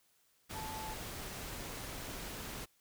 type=tone in noise; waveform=sine; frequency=872 Hz; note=A5; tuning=16 cents flat; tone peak=-43 dBFS; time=0.54-0.95 s; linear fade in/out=20 ms; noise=pink; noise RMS=-44 dBFS; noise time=0.49-2.66 s; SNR=-2 dB; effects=white hiss -72 dBFS RMS until 2.8 s